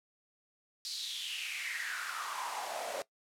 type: noise with high-pass filter sweep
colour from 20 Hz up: pink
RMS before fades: -39 dBFS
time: 0.85-3.02 s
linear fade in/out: 0 ms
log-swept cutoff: 4600 to 540 Hz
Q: 5.8
effects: noise-tail reverb RT60 0.1 s tail -19 dB re dry + low-pass 11000 Hz 12 dB/octave